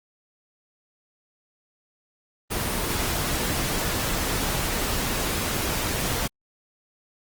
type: noise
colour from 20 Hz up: pink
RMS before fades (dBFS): -26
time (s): 2.5-6.28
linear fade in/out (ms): 20
effects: Opus 24 kbps